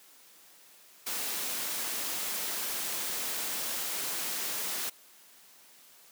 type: noise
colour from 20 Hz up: white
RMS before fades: -34 dBFS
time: 1.06-4.9 s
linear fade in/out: 10 ms
effects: white hiss -57 dBFS RMS until 6.11 s + high-pass 200 Hz 12 dB/octave